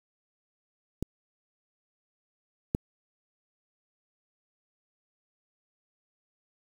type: clicks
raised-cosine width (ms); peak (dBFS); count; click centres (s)
3; -17 / -12; 2; 1.026 / 2.749
effects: 7-bit